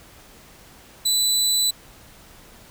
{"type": "tone", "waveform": "25% pulse", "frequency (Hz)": 3981, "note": "B7", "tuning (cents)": 13, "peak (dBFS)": -14, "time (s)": [1.05, 1.71], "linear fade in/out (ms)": 10, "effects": ["pink hiss -48 dBFS RMS until 2.7 s"]}